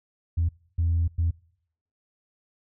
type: tone bursts at uneven times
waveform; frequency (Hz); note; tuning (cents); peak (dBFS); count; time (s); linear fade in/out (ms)
sine; 83.9; E2; +31; -19; 3; 0.37-0.49 / 0.78-1.08 / 1.18-1.31; 10
effects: noise-tail reverb RT60 0.7 s tail -26 dB re dry + tanh soft clip ceiling -17 dBFS